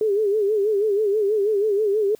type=tone with vibrato; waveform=sine; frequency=415.3 Hz; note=G#4; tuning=in tune; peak=-17 dBFS; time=0.01-2.15 s; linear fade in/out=2 ms; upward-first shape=sine; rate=6.2 Hz; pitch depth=100 cents each way; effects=white hiss -56 dBFS RMS until 2.19 s